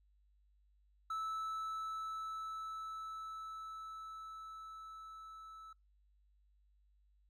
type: tone with level ramp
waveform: triangle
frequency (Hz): 1310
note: E6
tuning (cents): -11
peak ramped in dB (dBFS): -35 to -49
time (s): 1.1-5.73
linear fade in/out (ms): 5
effects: noise-tail reverb RT60 0.2 s tail -25 dB re dry + added 50 Hz sine -68 dBFS peak until 7.29 s